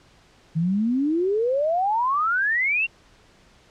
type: exponential sweep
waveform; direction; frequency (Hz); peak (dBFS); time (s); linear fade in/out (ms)
sine; up; 155.56 to 2794; -19; 0.55-2.87; 20
effects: pink hiss -55 dBFS RMS until 3.7 s + low-pass 6000 Hz 12 dB/octave